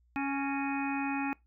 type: harmonic tone with a mistuned harmonic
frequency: 277.2 Hz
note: C#4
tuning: in tune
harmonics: 1 / 3 / 4 / 5 / 6 / 7 / 8 / 9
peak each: -32 / -36 / -45 / -42 / -48 / -45 / -49 / -39 dBFS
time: 0.16-1.33 s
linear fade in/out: 0 ms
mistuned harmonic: 7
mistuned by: -90 cents
effects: noise-tail reverb RT60 0.2 s tail -23 dB re dry + added 60 Hz sine -64 dBFS peak until 1.46 s